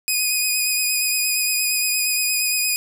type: tone with vibrato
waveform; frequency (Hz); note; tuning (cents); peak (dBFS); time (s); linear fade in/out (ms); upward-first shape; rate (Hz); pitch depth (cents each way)
10% pulse; 2489; D#7; 0; -10; 0.08-2.76; 0; sine; 8.6; 22
effects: none